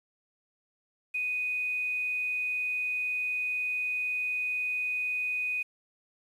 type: tone with quantisation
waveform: sine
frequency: 2489 Hz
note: D#7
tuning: in tune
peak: -28 dBFS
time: 1.14-5.63 s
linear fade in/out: 10 ms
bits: 9
effects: resampled to 32000 Hz